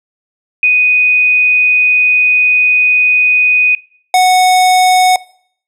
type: tone pair in turn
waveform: sine / square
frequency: 2489 / 737.4 Hz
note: D#7 / F#5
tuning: 0 / -6 cents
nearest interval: octave + major sixth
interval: 2106 cents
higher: first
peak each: -6 dBFS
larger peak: neither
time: 0.63-3.75 / 4.14-5.16 s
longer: first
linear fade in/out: 2 ms
effects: noise-tail reverb RT60 0.6 s tail -22 dB re dry + low-pass 12000 Hz 12 dB/octave